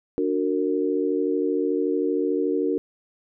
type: chord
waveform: sine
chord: D augmented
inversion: none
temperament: just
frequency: 293.7 / 367.1 / 458.9 Hz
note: D4 / F#4 / A#4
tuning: 0 / -14 / -27 cents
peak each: -25 dBFS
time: 0.18-2.78 s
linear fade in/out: 0 ms
effects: none